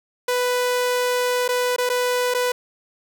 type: tone with dropouts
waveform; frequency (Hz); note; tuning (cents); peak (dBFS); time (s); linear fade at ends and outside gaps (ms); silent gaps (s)
sawtooth; 495.3; B4; +5; -15; 0.28-2.52; 5; 1.48-1.488 / 1.763-1.782 / 1.892-1.898 / 2.34-2.346
effects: none